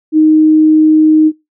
sine tone, 311.1 Hz, D#4, in tune, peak -4 dBFS, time 0.12-1.32 s, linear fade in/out 50 ms, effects noise-tail reverb RT60 0.2 s tail -21 dB re dry

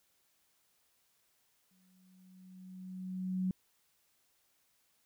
sine tone with exponential growth, 185.6 Hz, F#3, 6 cents sharp, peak -29 dBFS, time 1.71-3.51 s, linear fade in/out 2 ms, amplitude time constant 390 ms, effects white hiss -74 dBFS RMS until 5.05 s

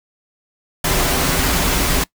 pink noise with comb filter, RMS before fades -17 dBFS, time 0.84-2.04 s, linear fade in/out 5 ms, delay 9.3 ms, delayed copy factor -0.5, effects noise-tail reverb RT60 0.1 s tail -22 dB re dry

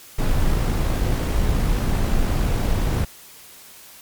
brown noise with amplitude modulation, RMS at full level -18 dBFS, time 0.18-3.05 s, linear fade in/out 10 ms, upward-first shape sine, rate 54.3 Hz, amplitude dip 25%, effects white hiss -44 dBFS RMS until 4.01 s + MP3 96 kbps

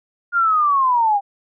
sine linear sweep, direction down, 1424 to 784 Hz, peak -13 dBFS, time 0.32-1.21 s, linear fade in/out 50 ms, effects none

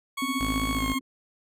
20% pulse tone with pitch glide, 1108.7 to 1077.8 Hz, C#6 to C#6, 0 to -49 cents, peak -24 dBFS, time 0.17-0.99 s, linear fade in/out 10 ms, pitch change -49 cents, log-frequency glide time 0.74-0.84 s
sine tone with tremolo, 263 Hz, C4, 9 cents sharp, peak -24 dBFS, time 0.22-1.01 s, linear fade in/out 2 ms, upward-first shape sine, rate 15 Hz, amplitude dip 100%
sawtooth tone, 53.1 Hz, G#1, 39 cents sharp, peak -26 dBFS, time 0.4-0.94 s, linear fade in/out 10 ms
effects none

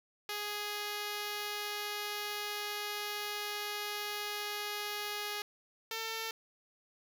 5% pulse tone pair in turn, 415.3 / 448.9 Hz, G#4 / A4, 0 / +35 cents, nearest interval minor second, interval 135 cents, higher second, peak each -25 dBFS, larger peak neither, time 0.29-5.42 / 5.91-6.31 s, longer first, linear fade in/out 2 ms, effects none

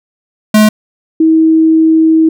square / sine tone pair in turn, 213.9 / 320.5 Hz, A3 / E4, -49 / -49 cents, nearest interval perfect fifth, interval 700 cents, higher second, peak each -4 dBFS, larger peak neither, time 0.54-0.69 / 1.2-2.29 s, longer second, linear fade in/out 5 ms, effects none

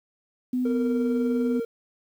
sine tone with pitch glide, 251.6 to 248.1 Hz, B3 to B3, +32 to +8 cents, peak -22 dBFS, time 0.53-1.6 s, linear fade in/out 5 ms, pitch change -24 cents, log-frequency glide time 0.73-1.04 s
triangle tone with tremolo, 461.5 Hz, A#4, 17 cents flat, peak -23 dBFS, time 0.65-1.65 s, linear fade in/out 5 ms, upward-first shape sine, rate 20 Hz, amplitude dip 40%
effects tanh soft clip ceiling -12 dBFS + 9-bit

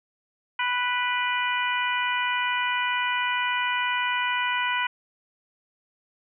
harmonic tone with a mistuned harmonic, 493.9 Hz, B4, in tune, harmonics 2 / 3 / 4 / 5 / 6, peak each -27 / -29 / -30 / -31 / -32 dBFS, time 0.59-4.87 s, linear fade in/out 5 ms, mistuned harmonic 5, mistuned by -29 cents, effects none

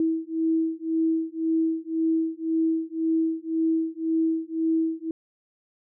sine beating tone pair, 323 / 324.9 Hz, E4 / E4, -35 / -25 cents, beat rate 1.9 Hz, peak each -25 dBFS, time 0-5.11 s, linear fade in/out 2 ms, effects none

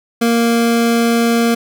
square tone pair together, 232.8 / 466.2 Hz, A#3 / A#4, -2 / 0 cents, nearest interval octave, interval 1202 cents, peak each -13 / -18 dBFS, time 0.21-1.55 s, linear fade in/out 10 ms, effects none

